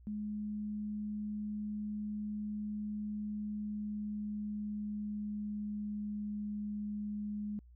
sine tone with pitch glide, 210 to 208.2 Hz, G#3 to G#3, +19 to +5 cents, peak -36 dBFS, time 0.07-7.59 s, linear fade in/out 0 ms, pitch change -14 cents, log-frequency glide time 3.02-6.4 s, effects added 60 Hz sine -55 dBFS peak until 7.75 s

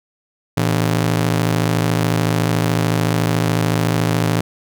sawtooth ring-modulated tone, 138.59 Hz, C#3, in tune, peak -8 dBFS, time 0.57-4.41 s, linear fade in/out 5 ms, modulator 26.9 Hz, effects none

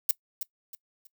violet noise with echo, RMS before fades -22 dBFS, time 0.09-0.11 s, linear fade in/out 2 ms, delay 320 ms, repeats 3, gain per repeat -10 dB, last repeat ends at 1.07 s, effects noise-tail reverb RT60 0.1 s tail -21 dB re dry

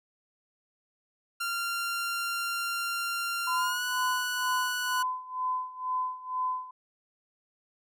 sawtooth tone with pitch glide, 1385 to 1475.9 Hz, F6 to F#6, -15 to -5 cents, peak -26 dBFS, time 1.4-5.03 s, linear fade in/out 10 ms, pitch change +110 cents, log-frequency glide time 3.54-3.84 s
sine tone with tremolo, 1016 Hz, B5, 49 cents sharp, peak -26 dBFS, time 3.47-6.71 s, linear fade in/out 5 ms, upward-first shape sine, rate 2.1 Hz, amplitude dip 85%
effects none

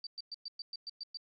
sine tone bursts, 4646 Hz, D8, 20 cents flat, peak -39 dBFS, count 9, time 0.04-1.172 s, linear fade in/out 2 ms, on 28 ms, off 110 ms, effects none

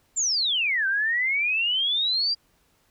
sine exponential two-way sweep, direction down then up, 7459 to 1532 to 4833 Hz, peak -21 dBFS, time 0.16-2.35 s, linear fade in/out 20 ms, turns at 0.87 s, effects pink hiss -65 dBFS RMS until 2.9 s

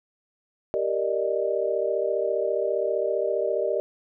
sine chord, Eb major seventh, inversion first, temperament equal, 392 / 466.2 / 587.3 / 622.3 Hz, G4 / Bb4 / D5 / Eb5, 0 / 0 / 0 / 0 cents, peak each -28 dBFS, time 0.74-3.8 s, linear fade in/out 0 ms, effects none

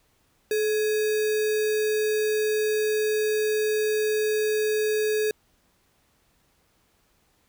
sine tone with sample-and-hold, 429.1 Hz, A4, 43 cents flat, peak -21 dBFS, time 0.51-5.31 s, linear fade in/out 2 ms, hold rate 2100 Hz, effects pink hiss -66 dBFS RMS until 7.48 s

